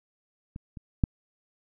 clicks, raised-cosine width 5 ms, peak -26 / -28 / -9 dBFS, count 3, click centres 0.561 / 0.772 / 1.038 s, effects none

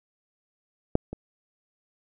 clicks, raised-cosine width 2 ms, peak -6 / -21 dBFS, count 2, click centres 0.954 / 1.13 s, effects none

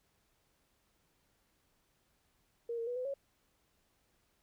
sine tone with pitch steps, 468.9 / 460.5 / 488.3 / 505 / 553 Hz, A#4 / A#4 / B4 / B4 / C#5, +10 / -21 / -20 / +39 / -4 cents, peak -35 dBFS, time 2.69-3.14 s, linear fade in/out 5 ms, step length 90 ms, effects pink hiss -75 dBFS RMS until 4.42 s

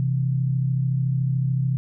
sine tone pair together, 129.6 / 163.31 Hz, C3 / E3, -16 / -16 cents, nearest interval major third, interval 400 cents, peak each -20 / -27 dBFS, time 0-1.77 s, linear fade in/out 0 ms, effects none

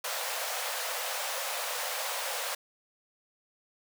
pink high-pass noise, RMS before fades -34 dBFS, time 0.04-2.55 s, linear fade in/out 5 ms, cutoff 490 Hz, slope 96 dB/octave, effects none

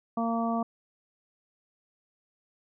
harmonic tone, 230.1 Hz, A#3, 22 cents flat, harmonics 1 / 2 / 3 / 4 / 5, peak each -28 / -39 / -31 / -38 / -35 dBFS, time 0.17-0.63 s, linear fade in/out 5 ms, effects none

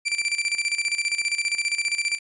sawtooth tone with tremolo, 2349 Hz, D7, in tune, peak -17 dBFS, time 0.05-2.19 s, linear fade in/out 20 ms, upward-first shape square, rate 15 Hz, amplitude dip 70%, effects resampled to 24000 Hz

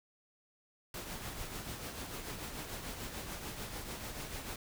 pink noise with tremolo, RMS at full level -41 dBFS, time 0.94-4.56 s, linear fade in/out 2 ms, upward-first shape triangle, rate 6.8 Hz, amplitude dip 50%, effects none

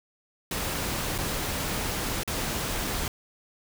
pink noise with dropouts, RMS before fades -30 dBFS, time 0.51-3.08 s, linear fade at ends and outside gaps 2 ms, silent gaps 1.181-1.185 / 2.234-2.276 s, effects none

